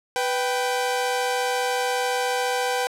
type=tone pair together; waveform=sawtooth; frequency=495.9 / 781 Hz; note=B4 / G5; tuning=+7 / -7 cents; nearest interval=minor sixth; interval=786 cents; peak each=-21 dBFS; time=0.16-2.87 s; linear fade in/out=0 ms; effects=low-pass 12000 Hz 12 dB/octave